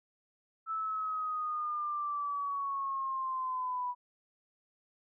sine linear sweep, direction down, 1318.5 to 980 Hz, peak -32 dBFS, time 0.66-3.95 s, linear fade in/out 50 ms, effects none

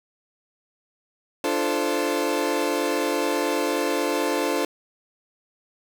30% pulse chord, D minor seventh, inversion none, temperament equal with one note detuned, 293.7 / 343 / 440 / 523.3 Hz, D4 / F4 / A4 / C5, 0 / -31 / 0 / 0 cents, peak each -25 dBFS, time 1.44-4.65 s, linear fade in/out 2 ms, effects none

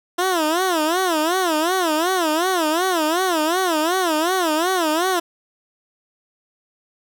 15% pulse tone with vibrato, 340 Hz, F4, 46 cents flat, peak -11 dBFS, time 0.18-5.2 s, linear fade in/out 10 ms, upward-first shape sine, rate 2.7 Hz, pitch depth 190 cents each way, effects none

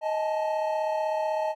triangle tone cluster, 626 / 845 / 881 Hz, D#5 / G#5 / A5, +10 / +30 / +2 cents, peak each -25 / -31 / -29 dBFS, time 0.01-1.55 s, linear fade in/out 50 ms, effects none

